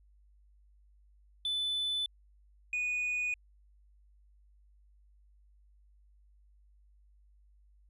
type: tone pair in turn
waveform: sine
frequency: 3500 / 2475 Hz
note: A7 / D#7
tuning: -10 / -10 cents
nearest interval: tritone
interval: 600 cents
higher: first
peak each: -28 dBFS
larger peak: neither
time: 1.45-2.06 / 2.73-3.34 s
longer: neither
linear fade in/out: 2 ms
effects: tanh soft clip ceiling -29 dBFS + added 50 Hz sine -60 dBFS peak until 7.89 s